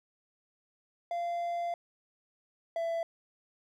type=tone pair in turn; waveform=triangle; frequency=690 / 667.3 Hz; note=F5 / E5; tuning=-21 / +21 cents; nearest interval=minor second; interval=58 cents; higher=first; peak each=-29 / -28 dBFS; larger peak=second; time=1.11-1.74 / 2.76-3.03 s; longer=first; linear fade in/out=2 ms; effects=none